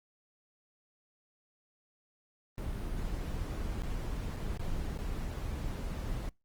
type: noise with dropouts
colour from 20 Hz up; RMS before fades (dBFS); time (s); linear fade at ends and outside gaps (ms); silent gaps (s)
brown; -36; 2.58-6.29; 0; 3.82-3.835 / 4.363-4.368 / 4.574-4.595 / 4.975-4.989
effects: noise-tail reverb RT60 0.2 s tail -26 dB re dry + Opus 24 kbps